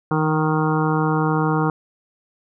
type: harmonic tone with a mistuned harmonic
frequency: 155.56 Hz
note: D#3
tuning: in tune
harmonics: 1 / 2 / 3 / 5 / 6 / 7 / 8 / 9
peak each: -20 / -23 / -25 / -27 / -28 / -28 / -29 / -30 dBFS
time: 0.11-1.7 s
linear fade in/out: 2 ms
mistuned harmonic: 1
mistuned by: +27 cents
effects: none